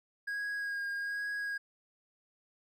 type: tone with vibrato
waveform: triangle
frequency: 1638 Hz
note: G#6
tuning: 24 cents flat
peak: -32 dBFS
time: 0.27-1.58 s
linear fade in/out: 10 ms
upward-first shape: sine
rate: 1.2 Hz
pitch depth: 18 cents each way
effects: none

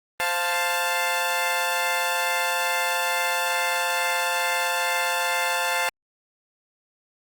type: chord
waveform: 15% pulse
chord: F major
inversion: second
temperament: equal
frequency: 523.3 / 698.5 / 880 Hz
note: C5 / F5 / A5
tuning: 0 / 0 / 0 cents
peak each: -22 / -21 / -19 dBFS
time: 0.2-5.89 s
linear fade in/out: 0 ms
effects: Opus 32 kbps

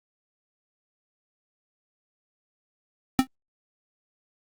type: tone with exponential decay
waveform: square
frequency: 261.6 Hz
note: C4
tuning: in tune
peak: -12 dBFS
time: 3.19-3.27 s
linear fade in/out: 0 ms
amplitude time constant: 16 ms
effects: Opus 48 kbps

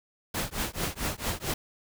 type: noise with tremolo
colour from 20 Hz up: pink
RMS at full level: -28 dBFS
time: 0.34-1.54 s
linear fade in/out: 5 ms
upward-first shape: triangle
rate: 4.5 Hz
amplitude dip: 100%
effects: none

